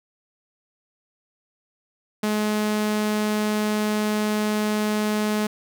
sawtooth tone, 212 Hz, G#3, 36 cents sharp, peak -17 dBFS, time 2.23-5.47 s, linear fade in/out 5 ms, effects none

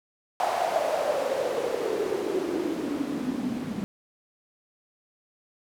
white noise with band-pass filter sweep, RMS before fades -28 dBFS, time 0.4-3.84 s, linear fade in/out 0 ms, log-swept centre 750 to 210 Hz, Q 6.4, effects none

